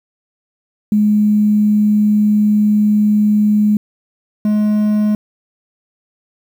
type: tone pair in turn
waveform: sine / triangle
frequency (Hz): 210 / 211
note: G#3 / G#3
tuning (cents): +19 / +28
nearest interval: unison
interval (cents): 9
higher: second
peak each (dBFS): -9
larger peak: neither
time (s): 0.92-3.77 / 4.45-5.15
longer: first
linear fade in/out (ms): 2
effects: 7-bit